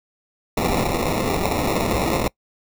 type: noise with sample-and-hold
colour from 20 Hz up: white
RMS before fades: -21 dBFS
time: 0.57-2.28 s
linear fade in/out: 5 ms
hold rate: 1575 Hz
effects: noise-tail reverb RT60 0.1 s tail -24 dB re dry